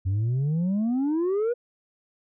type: exponential sweep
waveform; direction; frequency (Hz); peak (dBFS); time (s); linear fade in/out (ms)
sine; up; 91 to 493.9; -19; 0.05-1.54; 20
effects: tanh soft clip ceiling -21 dBFS